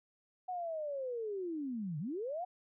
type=linear two-way sweep; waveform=sine; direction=down then up; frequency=745 to 140.3 to 745 Hz; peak=-36 dBFS; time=0.48-2.45 s; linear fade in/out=10 ms; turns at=1.99 s; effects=none